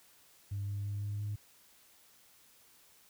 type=tone with pitch steps; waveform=sine; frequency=100 / 100.93 / 101.87 / 102.81 / 103.77 Hz; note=G2 / G#2 / G#2 / G#2 / G#2; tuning=+35 / -49 / -33 / -17 / -1 cents; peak=-33 dBFS; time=0.51-1.36 s; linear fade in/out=10 ms; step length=170 ms; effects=tanh soft clip ceiling -31 dBFS + white hiss -63 dBFS RMS until 3.09 s